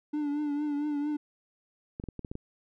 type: tone with vibrato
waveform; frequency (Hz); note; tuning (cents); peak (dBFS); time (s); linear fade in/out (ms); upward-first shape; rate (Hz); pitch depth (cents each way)
triangle; 293.6; D4; 0; -26; 0.13-1.17; 10; triangle; 4.4; 53
type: clicks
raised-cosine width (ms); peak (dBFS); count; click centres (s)
3; -24; 7; 1.999 / 2.039 / 2.087 / 2.193 / 2.248 / 2.315 / 2.354
effects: none